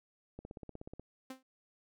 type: click train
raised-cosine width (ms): 2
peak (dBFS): -32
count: 11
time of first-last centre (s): 0.39-0.996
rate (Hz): 16.5
type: tone with exponential decay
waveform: sawtooth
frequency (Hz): 261.6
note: C4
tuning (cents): 0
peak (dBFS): -36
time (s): 1.3-1.43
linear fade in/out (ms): 5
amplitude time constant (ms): 28
effects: none